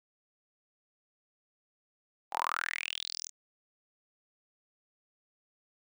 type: tone with high-pass filter sweep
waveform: sawtooth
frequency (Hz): 41.2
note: E1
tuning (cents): 0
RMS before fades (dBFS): -36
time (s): 2.31-3.31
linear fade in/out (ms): 50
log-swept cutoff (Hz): 780 to 6900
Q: 7.9
effects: none